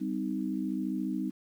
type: chord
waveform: sine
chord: C minor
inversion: second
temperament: equal with one note detuned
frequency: 196 / 257 / 311.1 Hz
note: G3 / C4 / Eb4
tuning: 0 / -31 / 0 cents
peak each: -34 dBFS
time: 0-1.31 s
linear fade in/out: 20 ms
effects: 10-bit